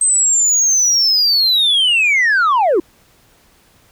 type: linear sweep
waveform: sine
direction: down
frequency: 8320 to 311.1 Hz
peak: -8 dBFS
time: 0.01-2.8 s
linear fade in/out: 5 ms
effects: tanh soft clip ceiling -9 dBFS + pink hiss -52 dBFS RMS until 3.91 s